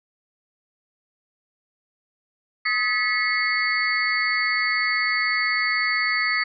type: tone cluster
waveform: sine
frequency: 1262 / 1716 / 1954 / 2170 / 4504 Hz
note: D#6 / A6 / B6 / C#7 / C#8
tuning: +24 / -44 / -19 / -37 / +27 cents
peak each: -28 / -31 / -24 / -24 / -29 dBFS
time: 2.65-6.44 s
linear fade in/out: 10 ms
effects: none